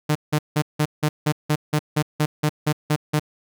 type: tone bursts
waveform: sawtooth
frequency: 151.1 Hz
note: D3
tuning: 50 cents sharp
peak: -13 dBFS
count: 14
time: 0.09-3.196 s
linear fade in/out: 10 ms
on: 64 ms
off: 170 ms
effects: none